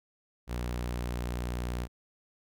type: tone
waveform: sawtooth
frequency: 60.4 Hz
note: B1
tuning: 38 cents flat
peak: -28 dBFS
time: 0.47-1.88 s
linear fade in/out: 50 ms
effects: none